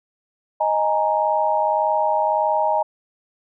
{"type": "chord", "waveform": "sine", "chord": "D# suspended fourth", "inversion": "none", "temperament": "equal", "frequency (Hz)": [622.3, 830.6, 932.3], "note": ["D#5", "G#5", "A#5"], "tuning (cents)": [0, 0, 0], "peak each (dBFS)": -21, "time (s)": [0.6, 2.83], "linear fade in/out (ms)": 10, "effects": []}